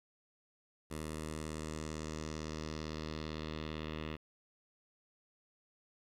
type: tone with low-pass filter sweep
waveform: 10% pulse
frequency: 77.78 Hz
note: D#2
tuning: in tune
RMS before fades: -42 dBFS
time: 0.9-4.17 s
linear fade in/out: 20 ms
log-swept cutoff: 11000 to 3000 Hz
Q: 2.2
effects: 11-bit